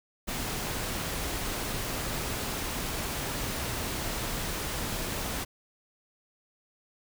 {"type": "noise", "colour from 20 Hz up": "pink", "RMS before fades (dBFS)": -33, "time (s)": [0.27, 5.45], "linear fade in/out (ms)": 20, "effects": []}